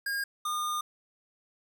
square tone pair in turn, 1622 / 1215.1 Hz, G#6 / D#6, -41 / -41 cents, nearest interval perfect fourth, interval 500 cents, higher first, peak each -30 / -30 dBFS, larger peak neither, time 0.06-0.24 / 0.45-0.81 s, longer second, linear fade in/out 5 ms, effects 10-bit

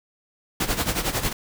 pink noise with tremolo, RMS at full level -22 dBFS, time 0.6-1.33 s, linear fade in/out 5 ms, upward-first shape sine, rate 11 Hz, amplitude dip 75%, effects none

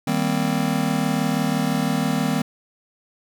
square chord, C minor seventh, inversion first, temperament just, 156.98 / 196.22 / 235.5 / 261.6 Hz, Eb3 / G3 / Bb3 / C4, +16 / +2 / +18 / 0 cents, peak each -26 dBFS, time 0.07-2.42 s, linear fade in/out 5 ms, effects none

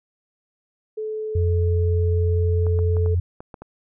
sine tone with pitch glide, 432.9 to 435.7 Hz, A4 to A4, -28 to -17 cents, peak -25 dBFS, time 0.97-3.15 s, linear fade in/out 10 ms, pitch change +11 cents, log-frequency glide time 2.07-2.67 s
sine tone, 87.8 Hz, F2, 10 cents sharp, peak -17 dBFS, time 1.35-3.2 s, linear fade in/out 5 ms
clicks, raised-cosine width 1 ms, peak -23 dBFS, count 7, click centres 2.667 / 2.79 / 2.968 / 3.061 / 3.405 / 3.542 / 3.62 s
effects none

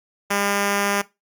5% pulse tone, 201.5 Hz, G3, 48 cents sharp, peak -8 dBFS, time 0.3-1.02 s, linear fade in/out 10 ms, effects noise-tail reverb RT60 0.2 s tail -18 dB re dry + Opus 48 kbps

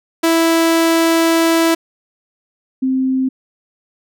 sawtooth / sine tone pair in turn, 329.6 / 261.6 Hz, E4 / C4, 0 / 0 cents, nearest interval major third, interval 400 cents, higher first, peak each -7 / -13 dBFS, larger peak first, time 0.23-1.75 / 2.82-3.29 s, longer first, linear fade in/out 10 ms, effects none

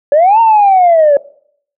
sine linear two-way sweep, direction up then down, 554.4 to 925 to 554.4 Hz, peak -3 dBFS, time 0.12-1.17 s, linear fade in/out 2 ms, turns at 0.4 s, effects noise-tail reverb RT60 0.6 s tail -20 dB re dry + tanh soft clip ceiling -1 dBFS

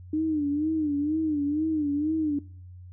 sine tone with vibrato, 301.9 Hz, D4, 48 cents sharp, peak -23 dBFS, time 0.13-2.39 s, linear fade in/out 5 ms, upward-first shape sine, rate 2.1 Hz, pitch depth 100 cents each way, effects noise-tail reverb RT60 0.5 s tail -21 dB re dry + added 90 Hz sine -42 dBFS peak until 2.92 s

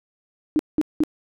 sine tone bursts, 306.1 Hz, D#4, 28 cents flat, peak -15 dBFS, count 3, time 0.56-1.036 s, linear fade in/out 0 ms, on 32 ms, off 190 ms, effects none

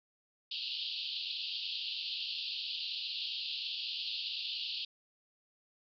white band-pass noise, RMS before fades -39 dBFS, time 0.51-4.85 s, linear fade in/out 5 ms, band 2700 to 4700 Hz, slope 96 dB/octave, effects none

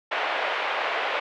pink band-pass noise, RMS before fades -27 dBFS, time 0.11-1.2 s, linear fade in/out 10 ms, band 530 to 3000 Hz, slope 24 dB/octave, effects none

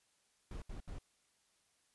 brown noise bursts, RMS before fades -45 dBFS, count 3, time 0.51-0.986 s, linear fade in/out 2 ms, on 110 ms, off 73 ms, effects white hiss -75 dBFS RMS until 1.94 s + resampled to 24000 Hz

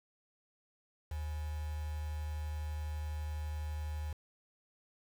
sine tone with quantisation, 76 Hz, D#2, 40 cents flat, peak -36 dBFS, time 1.11-4.13 s, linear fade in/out 5 ms, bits 8, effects none

